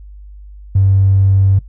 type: tone with tanh clipping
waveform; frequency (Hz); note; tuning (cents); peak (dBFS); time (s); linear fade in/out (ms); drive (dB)
triangle; 97; G2; -18; -7; 0.75-1.59; 5; 1
effects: noise-tail reverb RT60 0.1 s tail -19 dB re dry + added 50 Hz sine -32 dBFS peak until 1.68 s